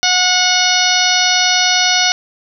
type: harmonic tone with a mistuned harmonic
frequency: 730 Hz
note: F#5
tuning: 24 cents flat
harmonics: 1 / 2 / 3 / 4 / 5 / 6 / 7 / 8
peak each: -19 / -19 / -19 / -19 / -19 / -19 / -19 / -19 dBFS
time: 0.03-2.12 s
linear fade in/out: 0 ms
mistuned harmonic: 7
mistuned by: +20 cents
effects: none

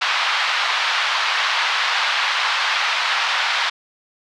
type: band-pass noise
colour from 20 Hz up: pink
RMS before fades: -20 dBFS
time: 0.01-3.7 s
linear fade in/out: 10 ms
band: 930 to 4300 Hz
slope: 24 dB/octave
effects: none

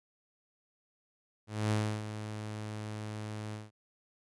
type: tone with ADSR envelope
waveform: sawtooth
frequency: 106.9 Hz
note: A2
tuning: 49 cents flat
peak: -23 dBFS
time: 1.47-3.71 s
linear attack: 240 ms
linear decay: 310 ms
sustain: -11 dB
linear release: 180 ms
effects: resampled to 24000 Hz

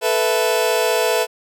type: chord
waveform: sawtooth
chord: A suspended second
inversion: none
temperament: just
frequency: 440 / 495 / 660 Hz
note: A4 / B4 / E5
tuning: 0 / +4 / +2 cents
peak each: -16 dBFS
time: 0.01-1.27 s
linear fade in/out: 50 ms
effects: none

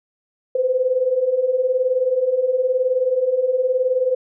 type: beating tone pair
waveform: sine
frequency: 495.8 / 514.8 Hz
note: B4 / C5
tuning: +7 / -28 cents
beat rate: 19 Hz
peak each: -22 / -17 dBFS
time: 0.55-4.15 s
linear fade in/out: 5 ms
effects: none

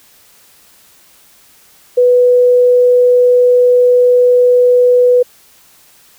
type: tone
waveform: sine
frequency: 493.9 Hz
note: B4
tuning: in tune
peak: -5 dBFS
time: 1.97-5.23 s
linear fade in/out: 10 ms
effects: white hiss -46 dBFS RMS until 6.18 s

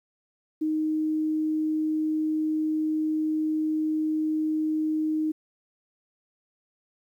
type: tone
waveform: sine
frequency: 311.1 Hz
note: D#4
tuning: in tune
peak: -23 dBFS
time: 0.61-5.32 s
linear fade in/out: 10 ms
effects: 10-bit

